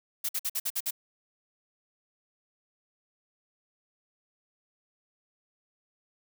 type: noise bursts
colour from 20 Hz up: blue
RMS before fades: -30 dBFS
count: 7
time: 0.24-0.909 s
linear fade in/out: 10 ms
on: 51 ms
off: 52 ms
effects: none